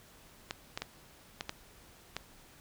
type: clicks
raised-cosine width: 0.2 ms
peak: -18 dBFS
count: 6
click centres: 0.509 / 0.775 / 0.82 / 1.409 / 1.494 / 2.166 s
effects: pink hiss -58 dBFS RMS until 2.6 s